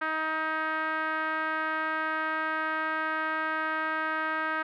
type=tone with low-pass filter; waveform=5% pulse; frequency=315.1 Hz; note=D#4; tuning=22 cents sharp; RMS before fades=-30 dBFS; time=0.01-4.63 s; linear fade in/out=10 ms; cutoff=1500 Hz; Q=3.1; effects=none